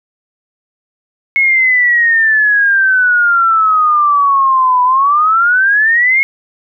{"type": "exponential two-way sweep", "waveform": "sine", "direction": "down then up", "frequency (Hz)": [2187, 987.8, 2187], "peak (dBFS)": -7, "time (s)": [1.36, 6.23], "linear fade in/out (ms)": 0, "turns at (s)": 4.83, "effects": []}